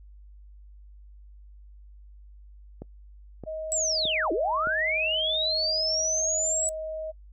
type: click train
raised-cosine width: 2 ms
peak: -24 dBFS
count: 4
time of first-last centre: 2.82-4.672 s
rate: 1.62 Hz
type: tone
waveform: sine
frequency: 630 Hz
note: D#5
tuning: 21 cents sharp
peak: -31 dBFS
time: 3.46-7.12 s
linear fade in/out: 20 ms
type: linear two-way sweep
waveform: sine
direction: down then up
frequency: 7900 to 301.3 to 7900 Hz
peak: -24 dBFS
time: 3.72-6.69 s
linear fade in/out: 0 ms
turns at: 4.32 s
effects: noise-tail reverb RT60 0.1 s tail -25 dB re dry + added 50 Hz sine -46 dBFS peak until 7.32 s